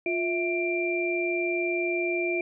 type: tone cluster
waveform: sine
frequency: 351.2 / 657 / 2368 Hz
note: F4 / E5 / D7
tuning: +10 / -6 / +14 cents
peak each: -27 / -33 / -29 dBFS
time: 0.06-2.41 s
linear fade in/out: 2 ms
effects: none